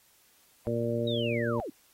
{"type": "harmonic tone", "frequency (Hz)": 117.2, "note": "A#2", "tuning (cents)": 10, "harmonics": [1, 2, 3, 4, 5], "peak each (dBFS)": [-33, -33, -35, -33, -33], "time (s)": [0.67, 1.6], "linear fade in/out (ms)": 0}
{"type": "linear sweep", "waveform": "sine", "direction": "down", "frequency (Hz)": [3848, 241], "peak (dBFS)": -34, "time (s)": [1.07, 1.7], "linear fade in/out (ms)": 5}
{"effects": ["white hiss -63 dBFS RMS until 1.93 s", "AAC 48 kbps"]}